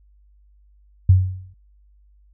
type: tone with exponential decay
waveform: sine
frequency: 93 Hz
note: F#2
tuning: 9 cents sharp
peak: -6 dBFS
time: 1.09-1.54 s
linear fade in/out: 5 ms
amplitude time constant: 96 ms
effects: added 50 Hz sine -51 dBFS peak until 2.33 s